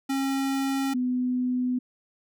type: tone pair in turn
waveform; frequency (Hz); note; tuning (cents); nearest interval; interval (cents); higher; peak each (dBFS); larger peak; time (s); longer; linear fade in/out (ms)
square / sine; 271.3 / 250.6; C#4 / B3; -37 / +25; minor second; 138; first; -25 / -23; second; 0.09-0.94 / 0.94-1.79; neither; 10
effects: none